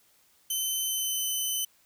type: tone with pitch glide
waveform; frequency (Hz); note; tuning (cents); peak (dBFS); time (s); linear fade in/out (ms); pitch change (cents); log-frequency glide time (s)
10% pulse; 3064 to 3034; G7 to F#7; -40 to +43; -20; 0.5-1.65; 5; -17; 0.88-1.26
effects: white hiss -64 dBFS RMS until 1.85 s